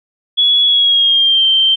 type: tone with pitch glide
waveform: sine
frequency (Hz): 3377 to 3133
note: G#7 to G7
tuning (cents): +28 to -2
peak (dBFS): -8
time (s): 0.37-1.76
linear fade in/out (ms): 20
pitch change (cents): -130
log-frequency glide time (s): 0.65-1.46
effects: none